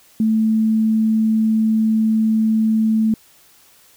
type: tone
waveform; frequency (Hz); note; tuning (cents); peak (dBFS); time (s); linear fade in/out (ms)
sine; 220; A3; 0; -13; 0.2-3.14; 2
effects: white hiss -51 dBFS RMS until 3.96 s